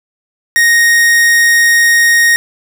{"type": "tone", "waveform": "45% pulse", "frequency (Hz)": 1864.7, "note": "A#6", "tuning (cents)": 0, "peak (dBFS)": -6, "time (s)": [0.56, 2.36], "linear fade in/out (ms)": 0, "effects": []}